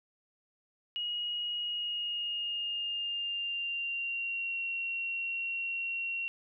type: tone with pitch glide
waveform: sine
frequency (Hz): 2889 to 2739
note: F#7 to F7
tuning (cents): -42 to -34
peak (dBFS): -32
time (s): 0.96-6.28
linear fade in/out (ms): 0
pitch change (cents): -92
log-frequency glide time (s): 1.59-4.59
effects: none